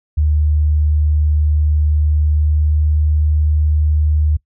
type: tone with pitch glide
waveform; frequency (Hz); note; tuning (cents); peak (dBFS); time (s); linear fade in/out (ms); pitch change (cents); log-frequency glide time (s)
sine; 75.5 to 75.98; D2 to D#2; +48 to -41; -11; 0.17-4.37; 10; +11; 2.22-2.83
effects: noise-tail reverb RT60 0.1 s tail -22 dB re dry